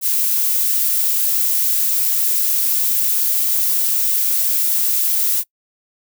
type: noise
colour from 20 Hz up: violet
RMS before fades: -17 dBFS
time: 0.01-5.44 s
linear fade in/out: 50 ms
effects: noise-tail reverb RT60 0.1 s tail -24 dB re dry

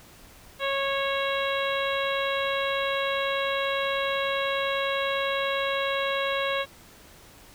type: harmonic tone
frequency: 550 Hz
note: C#5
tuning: 14 cents flat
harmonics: 1 / 2 / 3 / 4 / 5 / 6 / 7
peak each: -28 / -31 / -33 / -34 / -35 / -36 / -36 dBFS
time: 0.59-6.66 s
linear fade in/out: 50 ms
effects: pink hiss -51 dBFS RMS until 7.54 s

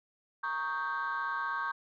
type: chord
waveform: sine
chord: Eb dominant seventh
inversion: second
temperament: equal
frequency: 932.3 / 1108.7 / 1244.5 / 1568 Hz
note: Bb5 / Db6 / Eb6 / G6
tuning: 0 / 0 / 0 / 0 cents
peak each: -38 / -34 / -40 / -34 dBFS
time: 0.43-1.72 s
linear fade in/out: 10 ms
effects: tanh soft clip ceiling -26 dBFS

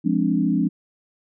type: chord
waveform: sine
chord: D half-diminished seventh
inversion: first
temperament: equal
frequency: 174.61 / 207.7 / 261.6 / 293.7 Hz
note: F3 / Ab3 / C4 / D4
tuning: 0 / 0 / 0 / 0 cents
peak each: -23 dBFS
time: 0.04-0.69 s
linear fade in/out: 20 ms
effects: none

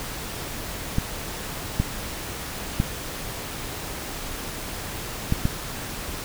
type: clicks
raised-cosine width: 5 ms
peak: -8 dBFS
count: 5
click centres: 0.984 / 1.8 / 2.801 / 5.324 / 5.454 s
effects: pink hiss -33 dBFS RMS until 6.24 s

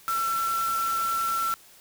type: tone in noise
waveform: sine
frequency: 1345 Hz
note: E6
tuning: 34 cents sharp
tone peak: -24 dBFS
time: 0.08-1.54 s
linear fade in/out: 0 ms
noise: white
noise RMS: -36 dBFS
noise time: 0.08-1.54 s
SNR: +9 dB
effects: white hiss -53 dBFS RMS until 1.8 s

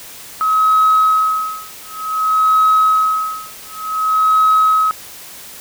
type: tone with tremolo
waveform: sine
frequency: 1277 Hz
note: D#6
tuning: 45 cents sharp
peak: -7 dBFS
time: 0.41-4.91 s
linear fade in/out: 0 ms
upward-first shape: sine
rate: 0.55 Hz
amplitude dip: 100%
effects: tanh soft clip ceiling -5 dBFS + white hiss -35 dBFS RMS until 5.6 s

